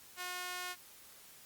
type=tone with high-pass filter; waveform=sawtooth; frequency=360 Hz; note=F#4; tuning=47 cents flat; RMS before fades=-42 dBFS; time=0.16-0.76 s; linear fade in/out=50 ms; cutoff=1200 Hz; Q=0.8; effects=white hiss -57 dBFS RMS until 1.45 s + Opus 48 kbps